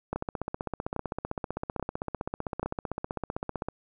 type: two click trains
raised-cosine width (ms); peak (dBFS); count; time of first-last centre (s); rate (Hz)
1; -17 / -16; 56 / 4; 0.16-3.686 / 0.13-2.63; 15.6 / 1.2
effects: none